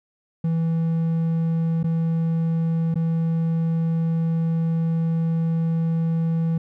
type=tone with dropouts; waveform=triangle; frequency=164.2 Hz; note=E3; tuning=6 cents flat; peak=-17 dBFS; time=0.44-6.58 s; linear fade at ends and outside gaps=5 ms; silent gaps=1.831-1.841 / 2.943-2.956 s; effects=none